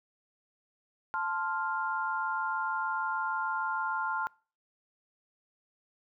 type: chord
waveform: sine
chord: F major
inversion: first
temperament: equal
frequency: 880 / 1046.5 / 1396.9 Hz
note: A5 / C6 / F6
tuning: 0 / 0 / 0 cents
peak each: -34 / -35 / -33 dBFS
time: 1.14-4.27 s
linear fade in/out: 0 ms
effects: noise-tail reverb RT60 0.4 s tail -25 dB re dry